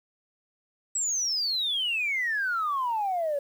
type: exponential sweep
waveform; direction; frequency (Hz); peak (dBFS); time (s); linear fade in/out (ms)
sine; down; 7902 to 554.4; -24; 0.95-3.39; 5
effects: tanh soft clip ceiling -21 dBFS + 9-bit